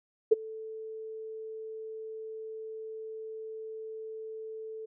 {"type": "tone with ADSR envelope", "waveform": "sine", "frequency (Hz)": 440, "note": "A4", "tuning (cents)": 0, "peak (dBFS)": -14, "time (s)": [0.31, 4.86], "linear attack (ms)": 14, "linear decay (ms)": 19, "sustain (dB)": -24, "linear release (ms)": 12, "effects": []}